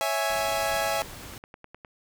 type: chord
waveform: sawtooth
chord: C# minor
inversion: none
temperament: equal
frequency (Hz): 554.4 / 659.3 / 830.6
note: C#5 / E5 / G#5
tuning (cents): 0 / 0 / 0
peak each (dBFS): -28 / -24 / -25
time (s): 0.01-1.02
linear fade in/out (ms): 0
type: noise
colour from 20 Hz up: pink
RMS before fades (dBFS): -42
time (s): 0.29-1.38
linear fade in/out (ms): 2
type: click train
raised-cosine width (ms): 0.5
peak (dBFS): -28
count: 9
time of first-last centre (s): 1.03-1.848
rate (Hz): 9.78
effects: none